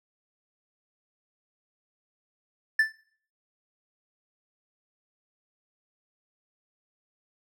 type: tone with exponential decay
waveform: triangle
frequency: 1760 Hz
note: A6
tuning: in tune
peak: -14 dBFS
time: 2.79-2.97 s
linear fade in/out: 5 ms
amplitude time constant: 37 ms
effects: noise-tail reverb RT60 0.5 s tail -17 dB re dry